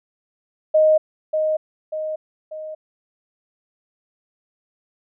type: tone with echo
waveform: sine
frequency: 622.3 Hz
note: D#5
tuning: in tune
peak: -11 dBFS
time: 0.74-0.98 s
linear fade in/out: 10 ms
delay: 590 ms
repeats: 3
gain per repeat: -6 dB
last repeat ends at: 2.75 s
effects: none